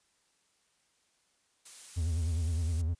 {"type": "noise", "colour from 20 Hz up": "blue", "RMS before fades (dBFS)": -46, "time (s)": [1.65, 2.82], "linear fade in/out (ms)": 10}
{"type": "tone with vibrato", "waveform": "triangle", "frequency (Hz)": 82.41, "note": "E2", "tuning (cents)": 0, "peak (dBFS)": -26, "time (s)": [1.96, 2.95], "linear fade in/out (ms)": 20, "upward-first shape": "sine", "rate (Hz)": 9.8, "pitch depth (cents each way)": 110}
{"effects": ["white hiss -72 dBFS RMS until 2.99 s", "resampled to 22050 Hz"]}